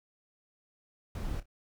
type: noise with echo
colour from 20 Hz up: brown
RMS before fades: -35 dBFS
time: 1.15-1.4 s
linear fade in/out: 2 ms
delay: 29 ms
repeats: 2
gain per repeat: -14 dB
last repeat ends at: 1.458 s
effects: none